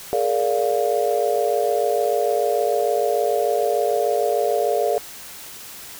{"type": "chord", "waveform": "sine", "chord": "Bb dominant seventh", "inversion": "third", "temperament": "just", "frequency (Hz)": [419.5, 466.2, 582.7, 699.2], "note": ["Ab4", "Bb4", "D5", "F5"], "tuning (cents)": [17, 0, -14, 2], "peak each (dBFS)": -23, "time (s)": [0.13, 4.98], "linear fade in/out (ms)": 0, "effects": ["white hiss -38 dBFS RMS until 5.99 s"]}